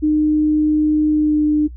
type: tone with pitch glide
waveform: sine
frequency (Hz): 304.7 to 301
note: D#4 to D4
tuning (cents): -36 to +43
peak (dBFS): -12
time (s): 0.02-1.68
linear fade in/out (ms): 20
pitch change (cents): -21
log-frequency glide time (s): 1.09-1.45
effects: noise-tail reverb RT60 0.1 s tail -23 dB re dry + added 60 Hz sine -31 dBFS peak until 1.76 s